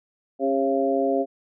harmonic tone with a mistuned harmonic, 136.2 Hz, C#3, 30 cents flat, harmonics 2 / 3 / 4 / 5, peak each -25 / -25 / -25 / -25 dBFS, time 0.39-1.26 s, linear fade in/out 50 ms, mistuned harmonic 3, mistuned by -22 cents, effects none

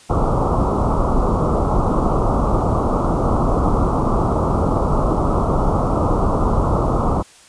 pink low-pass noise, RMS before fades -17 dBFS, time 0.09-7.23 s, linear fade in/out 20 ms, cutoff 1300 Hz, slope 96 dB/octave, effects white hiss -46 dBFS RMS until 7.48 s + resampled to 22050 Hz

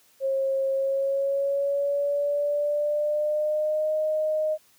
sine tone with pitch glide, 539 to 619.1 Hz, C#5 to D#5, -49 to -9 cents, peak -22 dBFS, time 0.2-4.58 s, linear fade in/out 50 ms, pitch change +240 cents, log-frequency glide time 0.71-3.92 s, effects white hiss -60 dBFS RMS until 4.78 s + high-pass 60 Hz 12 dB/octave

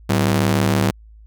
sawtooth ring-modulated tone, 147.5 Hz, D3, 8 cents sharp, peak -8 dBFS, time 0.09-0.91 s, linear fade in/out 10 ms, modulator 40.5 Hz, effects added 54 Hz sine -41 dBFS peak until 1.26 s

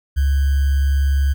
sine tone with sample-and-hold, 69.3 Hz, C#2, in tune, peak -13 dBFS, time 0.16-1.34 s, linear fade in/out 20 ms, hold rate 1575 Hz, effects none

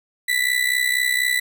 35% pulse tone with amplitude modulation, 1979 Hz, B6, 3 cents sharp, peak -13 dBFS, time 0.28-1.4 s, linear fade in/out 10 ms, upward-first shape sine, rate 64.1 Hz, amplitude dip 75%, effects none

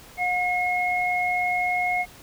sine tone pair together, 721 / 2162 Hz, F#5 / C#7, -45 / -44 cents, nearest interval octave + perfect fifth, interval 1901 cents, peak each -24 / -24 dBFS, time 0.17-2.06 s, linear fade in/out 50 ms, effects pink hiss -47 dBFS RMS until 2.22 s

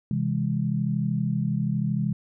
sine chord, C augmented, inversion none, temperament just, 130.81 / 163.52 / 204.4 Hz, C3 / E3 / G#3, 0 / -14 / -27 cents, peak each -27 dBFS, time 0.11-2.13 s, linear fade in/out 2 ms, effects none

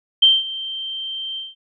sine tone with ADSR envelope, 3136 Hz, G7, in tune, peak -7 dBFS, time 0.22-1.55 s, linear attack 9 ms, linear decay 200 ms, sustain -18 dB, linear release 180 ms, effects none

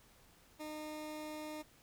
20% pulse tone, 306 Hz, D#4, 29 cents flat, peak -38 dBFS, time 0.59-1.63 s, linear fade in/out 20 ms, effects pink hiss -65 dBFS RMS until 1.82 s

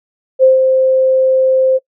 sine tone with ADSR envelope, 523 Hz, C5, 1 cent flat, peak -3 dBFS, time 0.39-1.79 s, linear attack 41 ms, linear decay 150 ms, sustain -5 dB, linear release 29 ms, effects noise-tail reverb RT60 0.1 s tail -22 dB re dry

